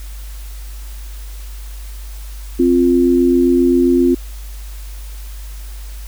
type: tone pair together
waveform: sine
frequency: 261.6 / 349.2 Hz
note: C4 / F4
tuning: 0 / 0 cents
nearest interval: perfect fourth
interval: 500 cents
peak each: -12 dBFS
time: 2.59-4.15 s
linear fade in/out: 10 ms
effects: added 50 Hz sine -27 dBFS peak until 6.07 s + white hiss -41 dBFS RMS until 6.07 s